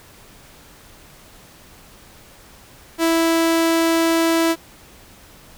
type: tone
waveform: sawtooth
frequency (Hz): 329.6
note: E4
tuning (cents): 0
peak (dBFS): -11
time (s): 2.98-4.56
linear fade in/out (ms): 50
effects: pink hiss -46 dBFS RMS until 5.57 s